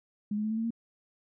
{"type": "tone with pitch steps", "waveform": "sine", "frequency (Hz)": [207.7, 212.1, 216.5, 221.1, 225.7, 230.5], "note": ["G#3", "G#3", "A3", "A3", "A3", "A#3"], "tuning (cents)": [0, 37, -28, 9, 44, -19], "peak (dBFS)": -28, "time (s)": [0.31, 0.706], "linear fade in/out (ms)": 5, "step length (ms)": 66, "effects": []}